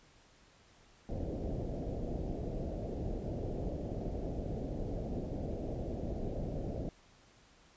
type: low-pass noise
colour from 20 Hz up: pink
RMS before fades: -38 dBFS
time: 1.09-6.89 s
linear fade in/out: 0 ms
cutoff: 680 Hz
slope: 48 dB/octave
effects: pink hiss -63 dBFS RMS until 7.76 s + resampled to 16000 Hz